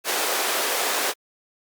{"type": "high-pass noise", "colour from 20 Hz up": "pink", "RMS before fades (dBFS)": -24, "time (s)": [0.04, 1.14], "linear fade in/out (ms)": 50, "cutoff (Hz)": 390, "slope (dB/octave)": 24, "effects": ["Opus 48 kbps"]}